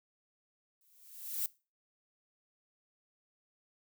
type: noise with exponential growth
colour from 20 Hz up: violet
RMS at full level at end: -32 dBFS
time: 0.81-1.46 s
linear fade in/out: 1 ms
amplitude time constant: 140 ms
effects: noise-tail reverb RT60 0.3 s tail -21 dB re dry